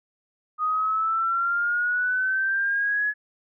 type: exponential sweep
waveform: sine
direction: up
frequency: 1238 to 1700 Hz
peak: -21 dBFS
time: 0.58-3.14 s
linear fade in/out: 50 ms
effects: none